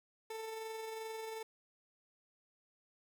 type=tone with amplitude modulation; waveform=30% pulse; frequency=443.7 Hz; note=A4; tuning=14 cents sharp; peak=-38 dBFS; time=0.3-1.43 s; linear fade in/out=5 ms; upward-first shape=sine; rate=22.6 Hz; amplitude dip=30%; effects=none